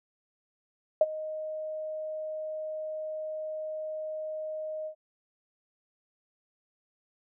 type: tone with ADSR envelope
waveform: sine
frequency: 622.3 Hz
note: D#5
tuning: in tune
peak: -15 dBFS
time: 1.01-4.95 s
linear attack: 3 ms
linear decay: 36 ms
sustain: -18 dB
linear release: 87 ms
effects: none